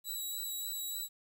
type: tone with vibrato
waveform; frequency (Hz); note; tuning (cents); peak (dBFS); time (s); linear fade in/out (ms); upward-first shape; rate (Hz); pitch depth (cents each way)
5% pulse; 3909; B7; -19; -30; 0.04-1.09; 50; sine; 3.4; 17
effects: 11-bit